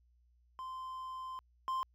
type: tone pair in turn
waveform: triangle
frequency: 1038 / 1045.8 Hz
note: C6 / C6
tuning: -14 / -1 cents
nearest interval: unison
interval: 13 cents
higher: second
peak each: -39 / -31 dBFS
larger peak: second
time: 0.59-1.39 / 1.68-1.83 s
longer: first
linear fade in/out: 0 ms
effects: added 60 Hz sine -66 dBFS peak until 1.94 s